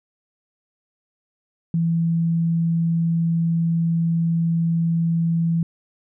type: tone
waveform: sine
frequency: 166.4 Hz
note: E3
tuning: 17 cents sharp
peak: -17 dBFS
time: 1.74-5.63 s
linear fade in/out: 2 ms
effects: none